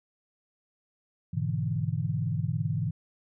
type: chord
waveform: sine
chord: E dominant seventh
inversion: first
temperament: equal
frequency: 103.83 / 123.47 / 146.83 / 164.81 Hz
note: G#2 / B2 / D3 / E3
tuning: 0 / 0 / 0 / 0 cents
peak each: -32 dBFS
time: 1.33-2.91 s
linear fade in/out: 10 ms
effects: none